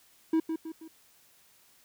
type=tone with echo; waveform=triangle; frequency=322.3 Hz; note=E4; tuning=39 cents flat; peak=-20 dBFS; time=0.33-0.4 s; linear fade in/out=5 ms; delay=160 ms; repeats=3; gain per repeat=-7 dB; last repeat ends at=0.88 s; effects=white hiss -62 dBFS RMS until 1.84 s